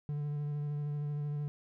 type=tone with vibrato; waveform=triangle; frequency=146.83 Hz; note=D3; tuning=in tune; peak=-31 dBFS; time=0.09-1.48 s; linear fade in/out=0 ms; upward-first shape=sine; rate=13 Hz; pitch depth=17 cents each way; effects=none